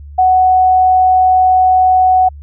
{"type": "tone", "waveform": "sine", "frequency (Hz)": 743, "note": "F#5", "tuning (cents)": 7, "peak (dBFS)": -6, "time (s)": [0.18, 2.29], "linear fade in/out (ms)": 10, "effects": ["added 72 Hz sine -29 dBFS peak until 2.42 s"]}